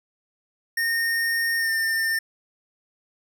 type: tone with pitch glide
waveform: square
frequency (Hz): 1839 to 1803.2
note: A#6 to A6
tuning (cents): -24 to +42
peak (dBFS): -22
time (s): 0.77-2.19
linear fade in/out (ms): 5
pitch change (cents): -34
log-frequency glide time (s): 1.58-1.71
effects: none